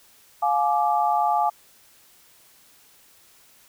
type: chord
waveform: sine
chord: D diminished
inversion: first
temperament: just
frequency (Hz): 704.8 / 845.8 / 1174.7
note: F5 / Ab5 / D6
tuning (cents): +16 / +31 / 0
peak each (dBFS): -23 / -21 / -26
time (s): 0.42-1.5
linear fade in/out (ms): 10
effects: white hiss -55 dBFS RMS until 3.68 s